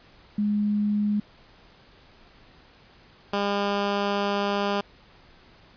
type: tone pair in turn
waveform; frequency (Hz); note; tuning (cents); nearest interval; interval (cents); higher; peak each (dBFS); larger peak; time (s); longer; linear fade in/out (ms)
sine / 10% pulse; 207.8 / 201.7; G#3 / G3; +1 / +50; minor second; 51; first; -21 / -15; second; 0.38-1.2 / 3.33-4.81; second; 5
effects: pink hiss -54 dBFS RMS until 5.76 s + resampled to 11025 Hz